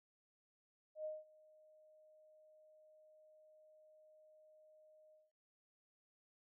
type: tone with ADSR envelope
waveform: sine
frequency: 619 Hz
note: D#5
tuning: 9 cents flat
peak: -40 dBFS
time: 0.95-5.32 s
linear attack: 100 ms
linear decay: 190 ms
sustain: -24 dB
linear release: 190 ms
effects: none